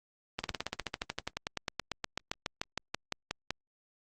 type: slowing click train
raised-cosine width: 0.2 ms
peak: -15 dBFS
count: 30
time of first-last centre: 0.39-3.506 s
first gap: 50 ms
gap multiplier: 1.05
effects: Opus 24 kbps